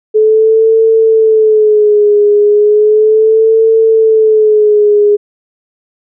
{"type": "tone with vibrato", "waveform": "sine", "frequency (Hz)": 430, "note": "A4", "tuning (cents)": -40, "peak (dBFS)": -4, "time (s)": [0.14, 5.17], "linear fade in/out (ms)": 20, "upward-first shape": "sine", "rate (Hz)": 0.35, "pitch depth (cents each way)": 67, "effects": []}